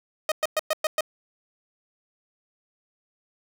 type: tone bursts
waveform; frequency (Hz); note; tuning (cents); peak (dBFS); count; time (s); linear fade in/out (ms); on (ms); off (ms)
sawtooth; 622.3; D#5; 0; -17; 6; 0.29-1.008; 2; 28; 110
effects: none